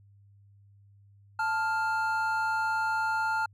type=tone pair together; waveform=triangle; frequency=881.9 / 1400 Hz; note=A5 / F6; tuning=+4 / +4 cents; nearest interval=minor sixth; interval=800 cents; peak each=-27 / -27 dBFS; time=1.39-3.46 s; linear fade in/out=5 ms; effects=added 100 Hz sine -55 dBFS peak until 3.53 s

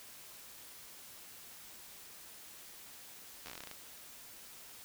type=slowing click train; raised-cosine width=0.2 ms; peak=-28 dBFS; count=12; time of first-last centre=3.46-3.713 s; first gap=11 ms; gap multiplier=1.14; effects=white hiss -53 dBFS RMS until 4.84 s

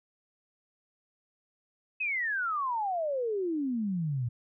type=exponential sweep; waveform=sine; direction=down; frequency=2592 to 114.3 Hz; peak=-28 dBFS; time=2-4.29 s; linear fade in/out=10 ms; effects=none

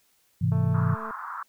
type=chord; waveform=sine; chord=Ab augmented; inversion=none; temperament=equal with one note detuned; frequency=103.83 / 130.13 / 164.81 Hz; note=Ab2 / C3 / E3; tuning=0 / -9 / 0 cents; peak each=-25 dBFS; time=0.41-0.95 s; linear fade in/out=10 ms
type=click train; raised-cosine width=1 ms; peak=-27 dBFS; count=131; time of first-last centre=0.52-1.108 s; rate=221 Hz
type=band-pass noise; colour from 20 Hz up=pink; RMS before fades=-36 dBFS; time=0.74-1.43 s; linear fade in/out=5 ms; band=1000 to 1400 Hz; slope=48 dB/octave
effects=white hiss -66 dBFS RMS until 1.48 s

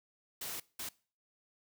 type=noise bursts at uneven times; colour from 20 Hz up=white; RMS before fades=-41 dBFS; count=2; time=0.41-0.6 / 0.79-0.89 s; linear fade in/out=5 ms; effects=noise-tail reverb RT60 0.4 s tail -22 dB re dry

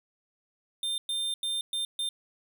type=tone bursts at uneven times; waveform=square; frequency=3600 Hz; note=A7; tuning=39 cents sharp; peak=-29 dBFS; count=5; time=0.83-0.98 / 1.09-1.34 / 1.43-1.61 / 1.73-1.85 / 1.99-2.09 s; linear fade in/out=2 ms; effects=none

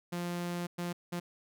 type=tone bursts at uneven times; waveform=sawtooth; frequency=174.61 Hz; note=F3; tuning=in tune; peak=-30 dBFS; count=3; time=0.12-0.67 / 0.78-0.93 / 1.12-1.2 s; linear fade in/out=10 ms; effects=none

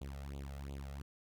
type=tone with flanger; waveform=sawtooth; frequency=69.3 Hz; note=C#2; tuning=in tune; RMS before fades=-45 dBFS; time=0.01-1.02 s; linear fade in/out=5 ms; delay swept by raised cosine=0.27 to 1.57 ms; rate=2.8 Hz; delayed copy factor=+1; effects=none

